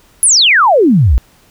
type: exponential sweep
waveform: sine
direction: down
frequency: 11175 to 52.4 Hz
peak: -5 dBFS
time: 0.23-1.18 s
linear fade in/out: 0 ms
effects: pink hiss -48 dBFS RMS until 1.5 s